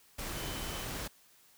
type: tone in noise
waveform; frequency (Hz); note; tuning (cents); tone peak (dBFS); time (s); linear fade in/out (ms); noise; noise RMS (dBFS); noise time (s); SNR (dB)
sine; 3041; F#7; +47; -48; 0.36-0.85; 10; pink; -39; 0.18-1.08; -12
effects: white hiss -63 dBFS RMS until 1.57 s